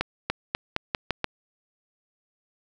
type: accelerating click train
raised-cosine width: 0.3 ms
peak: -8 dBFS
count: 7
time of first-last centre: 0.01-1.243 s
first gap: 290 ms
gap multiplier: 0.86
effects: none